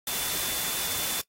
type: tone in noise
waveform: sine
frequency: 3520 Hz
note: A7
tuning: in tune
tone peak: -37 dBFS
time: 0.07-1.21 s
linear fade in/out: 2 ms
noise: white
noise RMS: -30 dBFS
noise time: 0.07-1.21 s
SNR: -10 dB
effects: noise-tail reverb RT60 0.1 s tail -21 dB re dry + AAC 48 kbps